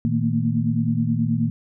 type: tone cluster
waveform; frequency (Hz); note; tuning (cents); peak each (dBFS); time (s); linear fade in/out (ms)
sine; 115.2 / 157.1 / 224.5 / 233.9; A#2 / D#3 / A3 / A#3; -20 / +17 / +35 / +6; -24; 0.05-1.5; 0
effects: none